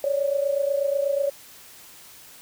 sine tone pair together, 554.4 / 582.6 Hz, C#5 / D5, 0 / -14 cents, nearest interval minor second, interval 86 cents, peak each -22 / -26 dBFS, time 0.04-1.3 s, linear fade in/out 2 ms, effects white hiss -47 dBFS RMS until 2.41 s

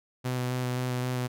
sawtooth tone with vibrato, 125.7 Hz, B2, 31 cents sharp, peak -24 dBFS, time 0.24-1.28 s, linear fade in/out 20 ms, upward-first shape square, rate 3.8 Hz, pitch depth 11 cents each way, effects none

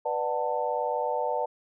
sine chord, B minor seventh, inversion none, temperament just, 493.9 / 592.7 / 740.8 / 889 Hz, B4 / D5 / F#5 / A5, 0 / +16 / +2 / +18 cents, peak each -31 / -31 / -33 / -30 dBFS, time 0.05-1.46 s, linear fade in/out 10 ms, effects none

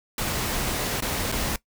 pink noise with dropouts, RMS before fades -27 dBFS, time 0.18-1.56 s, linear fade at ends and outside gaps 2 ms, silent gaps 1.005-1.022 / 1.317-1.323 s, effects noise-tail reverb RT60 0.1 s tail -19 dB re dry

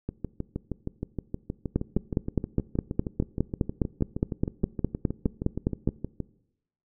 two click trains, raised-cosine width 3 ms, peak -10 / -17 dBFS, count 21 / 40, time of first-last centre 1.76-5.875 / 0.09-6.203 s, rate 4.86 / 6.38 Hz, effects noise-tail reverb RT60 0.8 s tail -21 dB re dry

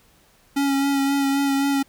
square tone with vibrato, 277.2 Hz, C#4, in tune, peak -19 dBFS, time 0.56-1.83 s, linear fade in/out 10 ms, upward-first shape sine, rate 3.8 Hz, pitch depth 20 cents each way, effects pink hiss -57 dBFS RMS until 1.88 s

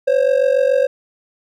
triangle ring-modulated tone, 534 Hz, C5, 35 cents sharp, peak -7 dBFS, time 0.07-0.87 s, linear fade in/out 10 ms, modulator 23.5 Hz, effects none

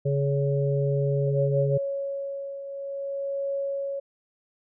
harmonic tone, 140 Hz, C#3, 18 cents sharp, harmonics 1 / 3 / 4, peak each -23 / -28 / -29 dBFS, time 0.05-1.78 s, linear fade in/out 10 ms
sine tone with tremolo, 554.4 Hz, C#5, in tune, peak -25 dBFS, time 1.27-4 s, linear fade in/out 10 ms, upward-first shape triangle, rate 0.55 Hz, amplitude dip 65%
effects none

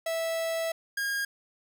45% pulse tone pair in turn, 656 / 1625.6 Hz, E5 / G#6, -9 / -38 cents, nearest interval octave + major third, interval 1571 cents, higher second, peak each -28 dBFS, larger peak neither, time 0.06-0.72 / 0.97-1.25 s, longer first, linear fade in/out 5 ms, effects none

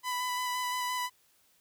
sawtooth tone with vibrato, 996 Hz, B5, 14 cents sharp, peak -27 dBFS, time 0.03-1.1 s, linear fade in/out 50 ms, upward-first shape square, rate 5.8 Hz, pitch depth 11 cents each way, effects white hiss -67 dBFS RMS until 1.6 s

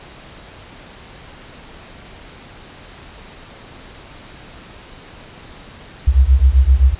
sine beating tone pair, 62 / 69.7 Hz, B1 / C#2, +7 / +10 cents, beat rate 7.7 Hz, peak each -11 dBFS, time 6.07-6.95 s, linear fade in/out 10 ms, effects pink hiss -39 dBFS RMS until 6.99 s + resampled to 8000 Hz

